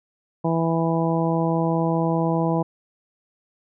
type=harmonic tone; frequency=164.81 Hz; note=E3; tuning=in tune; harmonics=1 / 2 / 3 / 4 / 5 / 6; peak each=-22 / -25 / -27 / -28 / -29 / -30 dBFS; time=0.44-2.63 s; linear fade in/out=10 ms; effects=none